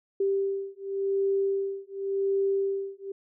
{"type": "beating tone pair", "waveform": "sine", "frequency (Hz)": [392, 392.9], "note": ["G4", "G4"], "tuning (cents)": [0, 4], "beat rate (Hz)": 0.9, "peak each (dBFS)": -28, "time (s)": [0.2, 3.12], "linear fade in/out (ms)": 5, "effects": []}